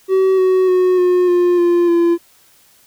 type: tone with pitch steps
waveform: triangle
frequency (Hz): 380 / 373.3 / 366.6 / 360.1 / 353.7 / 347.5 / 341.3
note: F#4 / F#4 / F#4 / F#4 / F4 / F4 / F4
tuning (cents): +46 / +15 / -16 / -47 / +22 / -9 / -40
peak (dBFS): -8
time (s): 0.08-2.18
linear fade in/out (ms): 50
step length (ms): 300
effects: white hiss -51 dBFS RMS until 2.86 s